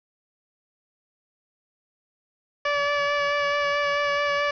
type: tone with vibrato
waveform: 15% pulse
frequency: 576 Hz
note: D5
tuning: 34 cents flat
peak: -15 dBFS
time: 2.65-4.51 s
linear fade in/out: 5 ms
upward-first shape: sine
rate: 4.6 Hz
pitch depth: 15 cents each way
effects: resampled to 11025 Hz + 7-bit